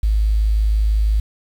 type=tone with quantisation; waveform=sine; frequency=53 Hz; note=G#1; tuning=36 cents sharp; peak=-13 dBFS; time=0.03-1.2 s; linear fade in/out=5 ms; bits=7; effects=none